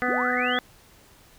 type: harmonic tone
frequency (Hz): 248.8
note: B3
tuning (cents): +13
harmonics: 1 / 2 / 3 / 5 / 6 / 7 / 8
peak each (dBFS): -30 / -30 / -30 / -30 / -30 / -30 / -30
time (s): 0.02-0.59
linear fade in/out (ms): 0
type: linear sweep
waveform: sine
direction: up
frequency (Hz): 214.7 to 3479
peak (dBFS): -29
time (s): 0.08-0.59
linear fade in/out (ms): 5
effects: pink hiss -54 dBFS RMS until 1.38 s